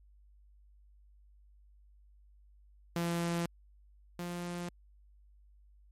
sawtooth tone pair in turn, 170.5 / 174.89 Hz, F3 / F3, -41 / +3 cents, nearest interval unison, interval 44 cents, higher second, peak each -27 / -33 dBFS, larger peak first, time 2.96-3.46 / 4.19-4.69 s, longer neither, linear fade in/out 2 ms, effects added 50 Hz sine -58 dBFS peak until 5.91 s + MP3 64 kbps

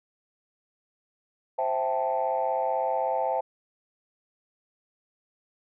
sine chord, A minor seventh, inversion first, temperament equal, 523.3 / 659.3 / 784 / 880 Hz, C5 / E5 / G5 / A5, 0 / 0 / 0 / 0 cents, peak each -29 dBFS, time 1.58-3.41 s, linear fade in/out 10 ms, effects tanh soft clip ceiling -16 dBFS

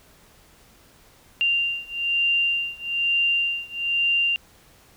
sine beating tone pair, 2783 / 2784.1 Hz, F7 / F7, -7 / -6 cents, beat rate 1.1 Hz, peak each -23 / -24 dBFS, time 1.41-4.36 s, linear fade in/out 0 ms, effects pink hiss -54 dBFS RMS until 4.96 s

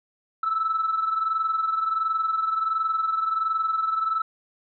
sine tone pair together, 1309.6 / 1331 Hz, E6 / E6, -12 / +16 cents, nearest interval unison, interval 28 cents, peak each -22 / -28 dBFS, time 0.43-4.22 s, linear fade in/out 5 ms, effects tanh soft clip ceiling -16 dBFS

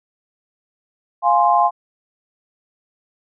sine chord, F minor, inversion none, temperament equal, 698.5 / 830.6 / 1046.5 Hz, F5 / Ab5 / C6, 0 / 0 / 0 cents, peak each -16 dBFS, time 1.22-1.71 s, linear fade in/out 50 ms, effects none

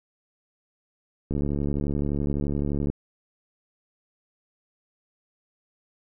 click train, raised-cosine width 3 ms, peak -15 dBFS, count 115, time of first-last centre 1.31-2.9 s, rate 71.7 Hz, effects none

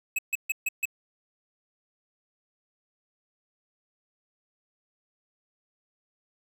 square tone bursts, 2573 Hz, E7, 43 cents flat, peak -25 dBFS, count 5, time 0.16-0.855 s, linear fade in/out 5 ms, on 27 ms, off 140 ms, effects none

